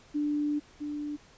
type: tone pair in turn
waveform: sine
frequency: 295 / 295 Hz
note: D4 / D4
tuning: +8 / +8 cents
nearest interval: unison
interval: 0 cents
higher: neither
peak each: -26 / -32 dBFS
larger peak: first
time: 0.14-0.6 / 0.8-1.17 s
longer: first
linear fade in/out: 20 ms
effects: pink hiss -57 dBFS RMS until 1.37 s + resampled to 16000 Hz